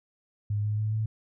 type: tone with pitch steps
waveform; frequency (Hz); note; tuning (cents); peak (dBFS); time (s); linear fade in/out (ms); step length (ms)
sine; 103.83 / 105.64 / 107.49 / 109.37; G#2 / G#2 / A2 / A2; 0 / +30 / -40 / -10; -25; 0.5-1.06; 5; 140
effects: none